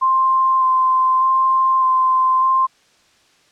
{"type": "tone with vibrato", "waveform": "sine", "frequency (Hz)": 1045, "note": "C6", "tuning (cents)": -2, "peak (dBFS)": -12, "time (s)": [0.01, 2.67], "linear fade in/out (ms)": 20, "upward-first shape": "square", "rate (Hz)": 0.83, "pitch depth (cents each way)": 10, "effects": ["white hiss -55 dBFS RMS until 3.51 s", "low-pass 6000 Hz 12 dB/octave"]}